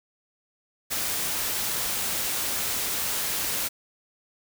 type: noise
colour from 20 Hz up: white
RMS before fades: -28 dBFS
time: 0.9-3.69 s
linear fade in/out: 20 ms
effects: none